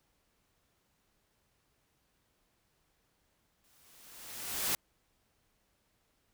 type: noise with exponential growth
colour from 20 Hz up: white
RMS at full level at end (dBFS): -30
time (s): 3.64-4.75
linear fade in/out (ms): 1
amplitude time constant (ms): 240
effects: pink hiss -75 dBFS RMS until 6.33 s